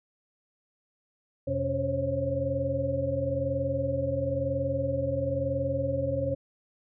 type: tone cluster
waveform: sine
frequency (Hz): 85.1 / 128.1 / 279.4 / 527 / 548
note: F2 / C3 / C#4 / C5 / C#5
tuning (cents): -44 / -36 / +14 / +12 / -20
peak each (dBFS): -35 / -33 / -35 / -34 / -29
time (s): 1.47-6.35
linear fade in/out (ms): 10
effects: none